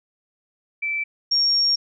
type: tone pair in turn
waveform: sine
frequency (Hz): 2325 / 5549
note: D7 / F8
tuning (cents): -18 / -12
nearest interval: octave + minor third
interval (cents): 1506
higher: second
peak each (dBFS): -22 / -16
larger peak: second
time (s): 0.82-1.04 / 1.31-1.76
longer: second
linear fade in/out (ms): 10
effects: none